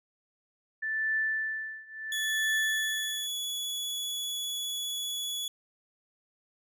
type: tone with tremolo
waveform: sine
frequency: 1760 Hz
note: A6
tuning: in tune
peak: -25 dBFS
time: 0.82-3.27 s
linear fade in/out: 10 ms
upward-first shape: triangle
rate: 0.72 Hz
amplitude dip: 95%
type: tone with vibrato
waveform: sawtooth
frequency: 3396 Hz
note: G#7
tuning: 38 cents sharp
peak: -29 dBFS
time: 2.12-5.48 s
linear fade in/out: 2 ms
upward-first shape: triangle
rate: 15 Hz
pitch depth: 8 cents each way
effects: none